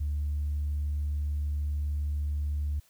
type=tone; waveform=sine; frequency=73.42 Hz; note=D2; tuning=in tune; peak=-26 dBFS; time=0-2.8 s; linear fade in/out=10 ms; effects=tanh soft clip ceiling -24 dBFS + white hiss -64 dBFS RMS until 2.89 s